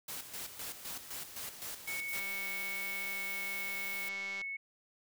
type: noise with tremolo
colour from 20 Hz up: white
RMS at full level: -42 dBFS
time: 0.08-2.2 s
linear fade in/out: 5 ms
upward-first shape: square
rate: 3.9 Hz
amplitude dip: 60%
type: tone with pitch glide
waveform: sine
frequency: 2217 to 2203 Hz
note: C#7 to C#7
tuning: 0 to -11 cents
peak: -37 dBFS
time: 1.87-4.57 s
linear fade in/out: 10 ms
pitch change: -11 cents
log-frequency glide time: 2.76-3.42 s
type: noise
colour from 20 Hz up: violet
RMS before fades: -44 dBFS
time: 2.08-4.09 s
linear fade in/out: 5 ms
type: click train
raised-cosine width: 0.2 ms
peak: -30 dBFS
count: 445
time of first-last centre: 2.15-4.415 s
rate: 196 Hz
effects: none